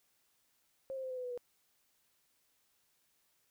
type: tone with pitch steps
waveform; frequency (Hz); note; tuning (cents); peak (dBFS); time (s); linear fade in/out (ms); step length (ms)
sine; 535 / 526.7 / 518.6 / 510.5 / 502.6 / 494.9 / 487.2; C5 / C5 / C5 / C5 / B4 / B4 / B4; +38 / +11 / -15 / -43 / +30 / +4 / -24; -38; 0.9-1.376; 0; 68
effects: white hiss -75 dBFS RMS until 3.5 s